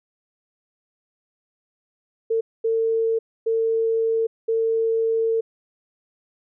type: tone bursts at uneven times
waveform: sine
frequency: 451.2 Hz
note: A4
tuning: 44 cents sharp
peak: -18 dBFS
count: 4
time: 2.3-2.41 / 2.64-3.19 / 3.46-4.27 / 4.48-5.41 s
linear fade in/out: 10 ms
effects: none